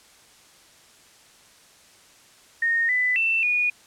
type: tone with pitch steps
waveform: sine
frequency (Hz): 1847 / 1997 / 2675 / 2455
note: A#6 / B6 / E7 / D#7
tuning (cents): -16 / +19 / +25 / -24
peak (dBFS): -19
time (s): 2.62-3.7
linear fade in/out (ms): 5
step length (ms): 270
effects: white hiss -53 dBFS RMS until 3.86 s + low-pass 9000 Hz 12 dB/octave